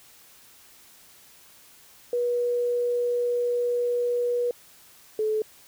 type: tone pair in turn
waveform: sine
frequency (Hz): 484.2 / 432.3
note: B4 / A4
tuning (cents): -34 / -31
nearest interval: major second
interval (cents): 197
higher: first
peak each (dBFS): -22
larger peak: neither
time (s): 2.13-4.51 / 5.19-5.42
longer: first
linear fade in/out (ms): 2
effects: white hiss -53 dBFS RMS until 5.67 s